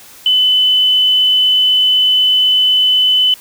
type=tone; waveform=sine; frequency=3016 Hz; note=F#7; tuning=32 cents sharp; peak=-8 dBFS; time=0.26-3.34 s; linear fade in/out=2 ms; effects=white hiss -39 dBFS RMS until 3.4 s